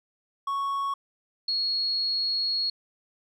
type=tone pair in turn; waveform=triangle / sine; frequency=1108.7 / 4319 Hz; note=C#6 / C#8; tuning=0 / -46 cents; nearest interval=2 octaves; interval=2354 cents; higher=second; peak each=-24 dBFS; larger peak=neither; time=0.47-0.94 / 1.48-2.7 s; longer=second; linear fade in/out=5 ms; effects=none